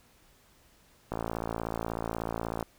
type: click train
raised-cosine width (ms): 1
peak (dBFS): -18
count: 86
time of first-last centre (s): 1.12-2.627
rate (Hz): 56.4
effects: pink hiss -62 dBFS RMS until 2.78 s